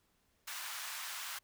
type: high-pass noise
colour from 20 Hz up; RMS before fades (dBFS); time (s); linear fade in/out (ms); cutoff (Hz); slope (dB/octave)
pink; -43; 0.47-1.39; 10; 1000; 24
effects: pink hiss -75 dBFS RMS until 1.43 s